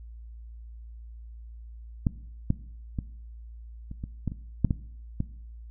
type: clicks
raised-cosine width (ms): 5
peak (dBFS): -10 / -10 / -17 / -26 / -22 / -15 / -25 / -8 / -12 / -14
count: 10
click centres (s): 2.068 / 2.504 / 2.988 / 3.914 / 4.039 / 4.277 / 4.319 / 4.647 / 4.708 / 5.204
effects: noise-tail reverb RT60 0.7 s tail -19 dB re dry + added 57 Hz sine -41 dBFS peak until 5.7 s